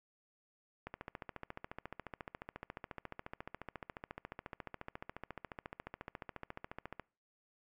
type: click train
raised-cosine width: 0.5 ms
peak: -28 dBFS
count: 88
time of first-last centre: 0.87-6.997 s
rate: 14.2 Hz
effects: noise-tail reverb RT60 0.4 s tail -25 dB re dry